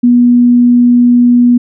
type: tone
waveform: sine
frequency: 242.8 Hz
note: B3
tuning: 29 cents flat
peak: -3 dBFS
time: 0.03-1.58 s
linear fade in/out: 10 ms
effects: none